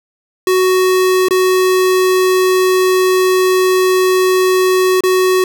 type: tone with dropouts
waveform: square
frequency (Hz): 371.4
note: F#4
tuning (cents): +7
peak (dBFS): -10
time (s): 0.47-5.44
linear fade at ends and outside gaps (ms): 2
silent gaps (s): 1.285-1.308 / 5.007-5.036
effects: none